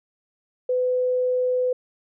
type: tone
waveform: sine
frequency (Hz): 503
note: B4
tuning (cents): +32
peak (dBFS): -19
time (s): 0.69-1.73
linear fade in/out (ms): 5
effects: none